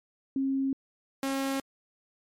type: tone pair in turn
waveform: sine / sawtooth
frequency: 270 / 271.1 Hz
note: C#4 / C#4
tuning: -45 / -38 cents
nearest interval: unison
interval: 7 cents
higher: second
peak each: -25 / -24 dBFS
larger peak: second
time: 0.36-0.73 / 1.23-1.6 s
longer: neither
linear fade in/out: 2 ms
effects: MP3 64 kbps